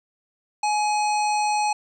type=harmonic tone with a mistuned harmonic; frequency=841 Hz; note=G#5; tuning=22 cents sharp; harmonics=1 / 3 / 5 / 7 / 9 / 10; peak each=-20 / -30 / -34 / -37 / -39 / -40 dBFS; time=0.63-1.73 s; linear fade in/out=5 ms; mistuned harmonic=5; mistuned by=+22 cents; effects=10-bit